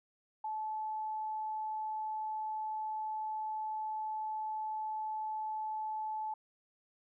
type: tone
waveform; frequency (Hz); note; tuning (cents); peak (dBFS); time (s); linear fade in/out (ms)
sine; 866; A5; -28; -35; 0.44-6.34; 5
effects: none